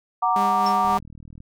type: chord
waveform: sine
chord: Gb augmented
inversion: none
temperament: equal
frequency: 740 / 932.3 / 1174.7 Hz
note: Gb5 / Bb5 / D6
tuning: 0 / 0 / 0 cents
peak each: -22 dBFS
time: 0.22-0.98 s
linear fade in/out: 10 ms
type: tone with tremolo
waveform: sawtooth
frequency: 201 Hz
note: G3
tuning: 44 cents sharp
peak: -22 dBFS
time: 0.36-0.99 s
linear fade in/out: 2 ms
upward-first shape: sine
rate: 3.8 Hz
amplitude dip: 35%
type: tone with exponential decay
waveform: sine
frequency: 5410 Hz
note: E8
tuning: 44 cents sharp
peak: -25 dBFS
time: 0.66-0.77 s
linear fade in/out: 5 ms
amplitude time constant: 23 ms
type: click train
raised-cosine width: 5 ms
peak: -30 dBFS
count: 23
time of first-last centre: 0.85-1.404 s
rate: 39.7 Hz
effects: none